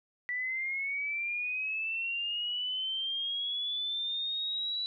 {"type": "linear sweep", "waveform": "sine", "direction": "up", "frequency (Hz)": [1958, 3951], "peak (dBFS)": -31, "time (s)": [0.29, 4.86], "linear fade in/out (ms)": 0, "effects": []}